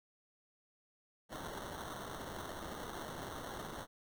violet noise with sample-and-hold, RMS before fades -45 dBFS, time 1.29-3.87 s, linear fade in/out 50 ms, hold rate 2450 Hz, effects none

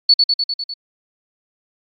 sine tone with echo, 4436 Hz, C#8, in tune, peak -6 dBFS, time 0.09-0.14 s, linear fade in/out 5 ms, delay 100 ms, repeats 6, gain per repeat -3 dB, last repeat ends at 0.74 s, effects AAC 64 kbps

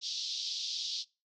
pink band-pass noise, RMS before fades -37 dBFS, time 0.01-1.05 s, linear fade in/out 50 ms, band 3400 to 5600 Hz, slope 48 dB/octave, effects noise-tail reverb RT60 0.3 s tail -24 dB re dry

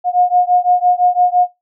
sine beating tone pair, 716 / 721.9 Hz, F5 / F#5, +43 / -43 cents, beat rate 5.9 Hz, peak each -13 dBFS, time 0.04-1.48 s, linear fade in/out 50 ms, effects noise-tail reverb RT60 0.2 s tail -22 dB re dry

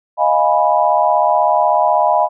sine chord, F half-diminished seventh, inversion third, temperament equal with one note detuned, 622.3 / 698.5 / 830.6 / 984.9 Hz, Eb5 / F5 / Ab5 / Cb6, 0 / 0 / 0 / -5 cents, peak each -16 dBFS, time 0.17-2.29 s, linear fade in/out 50 ms, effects none

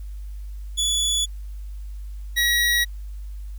25% pulse tone pair in turn, 3427 / 1912.3 Hz, A7 / A#6, -46 / +44 cents, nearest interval minor seventh, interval 1010 cents, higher first, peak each -16 / -14 dBFS, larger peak second, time 0.77-1.26 / 2.36-2.85 s, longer neither, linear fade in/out 20 ms, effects added 50 Hz sine -31 dBFS peak until 3.58 s + white hiss -59 dBFS RMS until 3.58 s

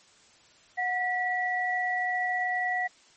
sine tone pair together, 731 / 1946.3 Hz, F#5 / B6, -21 / -26 cents, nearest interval octave + perfect fourth, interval 1695 cents, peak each -29 / -28 dBFS, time 0.77-2.88 s, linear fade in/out 20 ms, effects white hiss -58 dBFS RMS until 3.16 s + MP3 32 kbps

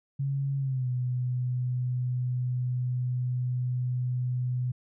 sine tone with pitch glide, 138 to 125.09 Hz, C#3 to B2, -7 to +23 cents, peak -26 dBFS, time 0.19-4.72 s, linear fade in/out 10 ms, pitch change -170 cents, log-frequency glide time 0.58-0.88 s, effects none

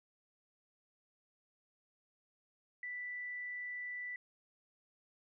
sine tone, 1975.5 Hz, B6, in tune, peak -40 dBFS, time 2.83-4.16 s, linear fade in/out 2 ms, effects none

